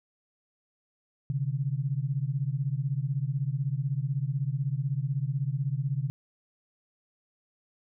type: beating tone pair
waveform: sine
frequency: 130.81 / 146.81 Hz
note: C3 / D3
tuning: 0 / 0 cents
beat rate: 16 Hz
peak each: -29 / -30 dBFS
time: 1.3-6.1 s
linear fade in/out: 0 ms
effects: none